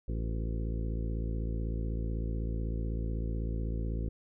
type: harmonic tone with a mistuned harmonic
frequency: 56 Hz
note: A1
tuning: 31 cents sharp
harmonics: 1 / 2 / 3 / 4 / 5 / 6 / 7 / 8 / 9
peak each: -32 / -38 / -42 / -44 / -46 / -48 / -49 / -50 / -51 dBFS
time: 0.08-4.09 s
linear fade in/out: 5 ms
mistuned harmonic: 7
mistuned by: -62 cents
effects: none